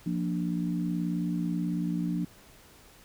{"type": "chord", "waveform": "sine", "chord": "Bb major", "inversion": "second", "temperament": "equal", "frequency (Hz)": [174.61, 233.1, 293.7], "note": ["F3", "Bb3", "D4"], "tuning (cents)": [0, 0, 0], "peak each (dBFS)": [-29, -35, -33], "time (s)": [0.06, 2.25], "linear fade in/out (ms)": 5, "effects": ["pink hiss -55 dBFS RMS until 3.04 s"]}